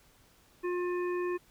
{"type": "harmonic tone", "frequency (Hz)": 355.9, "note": "F4", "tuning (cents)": 33, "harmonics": [1, 3, 5, 7], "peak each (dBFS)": [-30, -40, -44, -47], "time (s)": [0.63, 1.38], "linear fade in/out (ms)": 20, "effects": ["pink hiss -63 dBFS RMS until 1.5 s"]}